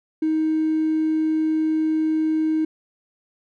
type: tone with hard clipping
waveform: triangle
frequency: 314.5 Hz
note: D#4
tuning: 19 cents sharp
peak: -18 dBFS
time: 0.22-2.65 s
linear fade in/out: 5 ms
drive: 3 dB
effects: none